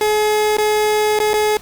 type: tone with dropouts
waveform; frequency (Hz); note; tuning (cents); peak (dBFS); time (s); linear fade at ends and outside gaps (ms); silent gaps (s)
30% pulse; 424.6; G#4; +38; -11; 0.01-1.57; 1; 0.569-0.584 / 1.19-1.201 / 1.333-1.339
effects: pink hiss -40 dBFS RMS until 1.61 s + Opus 48 kbps